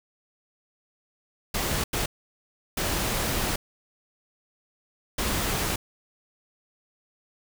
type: noise bursts at uneven times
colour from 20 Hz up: pink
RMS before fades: -27 dBFS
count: 4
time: 1.54-1.84 / 1.93-2.06 / 2.77-3.56 / 5.18-5.76 s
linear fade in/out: 5 ms
effects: none